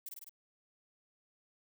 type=noise with echo; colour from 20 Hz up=violet; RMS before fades=-43 dBFS; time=0.06-0.09 s; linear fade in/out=5 ms; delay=51 ms; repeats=4; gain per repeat=-2 dB; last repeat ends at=0.294 s; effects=none